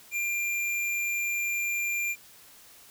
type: tone with hard clipping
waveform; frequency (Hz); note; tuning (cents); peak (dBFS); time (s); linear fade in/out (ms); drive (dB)
sine; 2385; D7; +26; -28; 0.11-2.16; 50; 17
effects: white hiss -53 dBFS RMS until 2.9 s